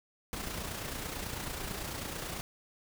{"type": "noise with amplitude modulation", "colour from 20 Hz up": "pink", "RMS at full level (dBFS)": -37, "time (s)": [0.33, 2.41], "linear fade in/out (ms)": 0, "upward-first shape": "sine", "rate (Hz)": 29.1, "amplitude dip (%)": 45, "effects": []}